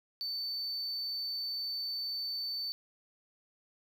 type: tone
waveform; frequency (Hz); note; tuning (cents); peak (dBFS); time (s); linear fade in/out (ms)
triangle; 4531; C#8; +37; -33; 0.21-2.72; 0
effects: none